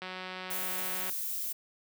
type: click train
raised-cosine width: 0.3 ms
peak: -24 dBFS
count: 200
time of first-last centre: 0.02-1.096 s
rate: 185 Hz
type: noise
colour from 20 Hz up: violet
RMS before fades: -35 dBFS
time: 0.5-1.53 s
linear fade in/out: 10 ms
effects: high-pass 100 Hz 12 dB/octave